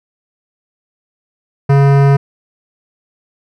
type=tone with hard clipping; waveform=sine; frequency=139.4 Hz; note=C#3; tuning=10 cents sharp; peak=-8 dBFS; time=1.69-2.17 s; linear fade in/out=10 ms; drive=18 dB; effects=none